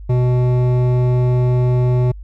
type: tone with hard clipping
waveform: sine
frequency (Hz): 124.4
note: B2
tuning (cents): +13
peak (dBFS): -14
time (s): 0.09-2.12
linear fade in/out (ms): 10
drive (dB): 12
effects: added 50 Hz sine -30 dBFS peak until 2.23 s